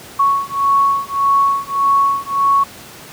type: beating tone pair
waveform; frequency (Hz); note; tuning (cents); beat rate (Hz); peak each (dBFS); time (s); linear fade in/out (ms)
sine; 1108.7 / 1110.4; C#6 / C#6; 0 / +3; 1.7; -15; 0.19-2.64; 10
effects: pink hiss -36 dBFS RMS until 3.12 s + high-pass 100 Hz 12 dB/octave